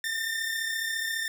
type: tone pair together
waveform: sawtooth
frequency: 1796.4 / 1831 Hz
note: A6 / A#6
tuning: +35 / -32 cents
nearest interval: unison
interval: 33 cents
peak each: -26 / -32 dBFS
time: 0.04-1.28 s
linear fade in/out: 2 ms
effects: none